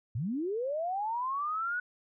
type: linear sweep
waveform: sine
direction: up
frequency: 98 to 1485 Hz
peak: -30 dBFS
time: 0.15-1.8 s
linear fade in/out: 5 ms
effects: none